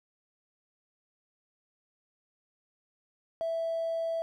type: tone with hard clipping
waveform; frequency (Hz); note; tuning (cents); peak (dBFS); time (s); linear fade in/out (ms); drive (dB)
triangle; 659.3; E5; 0; -29; 3.41-4.22; 0; 3
effects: none